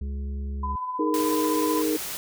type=harmonic tone; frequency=69.3 Hz; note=C#2; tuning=in tune; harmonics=1 / 3 / 5 / 6; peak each=-28 / -39 / -52 / -49 dBFS; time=0.01-0.76 s; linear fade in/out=5 ms
type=tone with tremolo; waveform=sine; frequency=1006 Hz; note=B5; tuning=32 cents sharp; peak=-26 dBFS; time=0.63-1.82 s; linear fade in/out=5 ms; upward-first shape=sine; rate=16 Hz; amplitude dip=40%
type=chord; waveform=sine; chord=D# suspended fourth; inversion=none; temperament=equal; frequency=311.1 / 415.3 / 466.2 Hz; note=D#4 / G#4 / A#4; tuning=0 / 0 / 0 cents; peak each=-24 / -29 / -28 dBFS; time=0.99-1.97 s; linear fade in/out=5 ms
type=noise; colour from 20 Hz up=white; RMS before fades=-33 dBFS; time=1.14-2.17 s; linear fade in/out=0 ms
effects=none